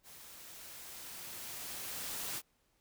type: noise with level ramp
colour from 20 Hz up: white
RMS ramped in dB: -54 to -39 dBFS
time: 0.03-2.42 s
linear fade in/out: 50 ms
effects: pink hiss -75 dBFS RMS until 2.8 s